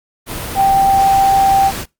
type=tone in noise; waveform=sine; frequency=782 Hz; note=G5; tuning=4 cents flat; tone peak=-8 dBFS; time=0.55-1.72 s; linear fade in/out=50 ms; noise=pink; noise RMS=-24 dBFS; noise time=0.26-1.86 s; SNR=+13 dB; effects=noise-tail reverb RT60 0.2 s tail -22 dB re dry + Opus 32 kbps